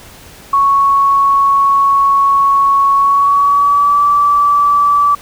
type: tone with pitch glide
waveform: sine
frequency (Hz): 1108.7 to 1157.1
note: C#6 to D6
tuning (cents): 0 to -26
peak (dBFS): -7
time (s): 0.53-5.15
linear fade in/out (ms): 5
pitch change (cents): +74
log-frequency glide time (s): 2.95-4.02
effects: pink hiss -37 dBFS RMS until 5.21 s